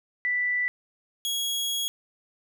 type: tone pair in turn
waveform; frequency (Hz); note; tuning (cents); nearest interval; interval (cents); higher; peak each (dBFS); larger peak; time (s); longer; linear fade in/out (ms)
sine / sawtooth; 1975.5 / 3320; B6 / G#7; 0 / -1; major sixth; 899; second; -23; neither; 0.25-0.68 / 1.25-1.88; second; 0
effects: none